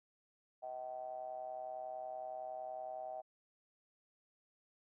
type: ring-modulated tone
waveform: triangle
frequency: 65.41 Hz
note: C2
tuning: in tune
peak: -37 dBFS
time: 0.62-3.22 s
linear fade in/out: 20 ms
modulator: 699 Hz
effects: none